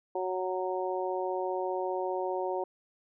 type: harmonic tone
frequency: 185 Hz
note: F#3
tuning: in tune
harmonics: 2 / 3 / 4 / 5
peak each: -33 / -35 / -36 / -37 dBFS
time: 0.15-2.64 s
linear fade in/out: 5 ms
effects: none